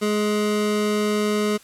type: tone pair together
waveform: square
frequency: 210 / 419.6 Hz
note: G#3 / G#4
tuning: +19 / +18 cents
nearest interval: octave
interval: 1199 cents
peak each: -23 dBFS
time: 0.01-1.58 s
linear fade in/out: 20 ms
effects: white hiss -50 dBFS RMS until 1.63 s + low-pass 11000 Hz 12 dB/octave